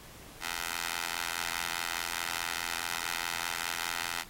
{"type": "tone with high-pass filter", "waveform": "15% pulse", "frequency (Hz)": 84.8, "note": "E2", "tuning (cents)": 50, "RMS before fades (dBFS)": -36, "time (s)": [0.4, 4.25], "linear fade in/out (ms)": 50, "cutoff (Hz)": 1400, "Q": 0.79, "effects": ["pink hiss -51 dBFS RMS until 4.29 s", "AAC 48 kbps"]}